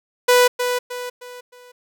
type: tone with echo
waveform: sawtooth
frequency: 493.9 Hz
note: B4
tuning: in tune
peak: -7 dBFS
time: 0.28-0.48 s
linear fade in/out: 10 ms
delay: 310 ms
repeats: 4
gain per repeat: -8 dB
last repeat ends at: 1.72 s
effects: none